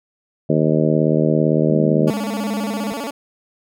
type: harmonic tone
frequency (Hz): 77.78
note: D#2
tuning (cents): 0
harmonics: 2 / 3 / 4 / 5 / 6 / 7 / 8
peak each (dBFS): -18 / -20 / -21 / -22 / -23 / -23 / -24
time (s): 0.49-2.11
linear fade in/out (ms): 10
type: tone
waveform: sine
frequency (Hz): 207.7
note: G#3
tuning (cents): 0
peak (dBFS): -22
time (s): 1.7-2.92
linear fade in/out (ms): 0
type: tone with vibrato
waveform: 15% pulse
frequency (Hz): 252.8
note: B3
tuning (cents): +41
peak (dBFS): -18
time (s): 2.07-3.11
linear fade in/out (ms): 10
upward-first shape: square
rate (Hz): 15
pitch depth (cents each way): 210
effects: none